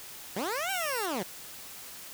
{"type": "linear two-way sweep", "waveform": "15% pulse", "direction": "up then down", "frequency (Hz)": [167.7, 792, 167.7], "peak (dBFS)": -24, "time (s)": [0.36, 1.23], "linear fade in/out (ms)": 5, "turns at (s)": 0.71}
{"type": "tone", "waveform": "5% pulse", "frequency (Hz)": 2761, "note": "F7", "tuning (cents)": -20, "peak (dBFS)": -28, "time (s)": [0.69, 1.06], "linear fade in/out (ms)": 5}
{"effects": ["white hiss -45 dBFS RMS until 2.13 s"]}